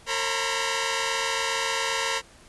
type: tone cluster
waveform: 10% pulse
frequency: 454.8 / 541 / 937 / 1007 Hz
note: A#4 / C#5 / A#5 / B5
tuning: -43 / -42 / +9 / +33 cents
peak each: -22 dBFS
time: 0.06-2.22 s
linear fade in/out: 50 ms
effects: pink hiss -52 dBFS RMS until 2.48 s + resampled to 24000 Hz